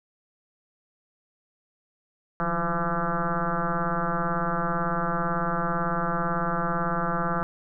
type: tone with frequency modulation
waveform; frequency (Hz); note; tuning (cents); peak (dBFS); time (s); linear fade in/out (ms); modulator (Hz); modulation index
sine; 681; F5; -44; -23; 2.4-7.43; 0; 168; 4.6
effects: none